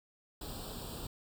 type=noise with comb filter; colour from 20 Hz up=pink; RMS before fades=-43 dBFS; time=0.41-1.07 s; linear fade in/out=5 ms; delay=0.24 ms; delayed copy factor=+0.85; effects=none